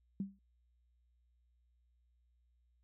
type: tone with exponential decay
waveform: sine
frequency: 196 Hz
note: G3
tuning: in tune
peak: -32 dBFS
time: 0.2-0.39 s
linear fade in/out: 2 ms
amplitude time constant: 40 ms
effects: added 60 Hz sine -70 dBFS peak until 2.83 s